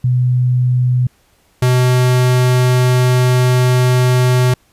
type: tone pair in turn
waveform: sine / square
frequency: 125.1 / 125.9 Hz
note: B2 / B2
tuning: +23 / +34 cents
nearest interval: unison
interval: 11 cents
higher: second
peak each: -10 dBFS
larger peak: neither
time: 0.04-1.07 / 1.62-4.54 s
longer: second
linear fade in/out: 5 ms
effects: pink hiss -55 dBFS RMS until 4.72 s + resampled to 32000 Hz